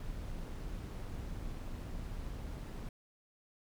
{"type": "noise with amplitude modulation", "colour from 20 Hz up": "brown", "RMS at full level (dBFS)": -40, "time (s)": [0, 2.89], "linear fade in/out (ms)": 2, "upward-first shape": "sine", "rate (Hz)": 197, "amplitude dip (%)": 40, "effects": []}